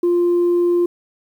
sine tone, 349.2 Hz, F4, in tune, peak -11 dBFS, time 0.03-0.86 s, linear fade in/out 5 ms, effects tanh soft clip ceiling -11 dBFS + 8-bit

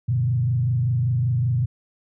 sine tone with frequency modulation, 122.2 Hz, B2, 18 cents flat, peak -18 dBFS, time 0.08-1.66 s, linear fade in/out 10 ms, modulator 25.2 Hz, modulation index 0.76, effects none

